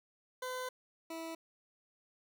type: tone pair in turn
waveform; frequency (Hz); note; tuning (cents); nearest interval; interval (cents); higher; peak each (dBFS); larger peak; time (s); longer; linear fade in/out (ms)
20% pulse; 508 / 327.1; B4 / E4; +49 / -13; minor sixth; 762; first; -33 / -36; first; 0.42-0.69 / 1.1-1.35; first; 5
effects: none